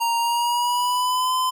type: tone with pitch glide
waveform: square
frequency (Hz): 932 to 1022.2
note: A#5 to C6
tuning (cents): -1 to -41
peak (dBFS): -20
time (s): 0-1.51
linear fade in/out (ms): 20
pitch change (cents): +160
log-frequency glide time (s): 0.18-1.34
effects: none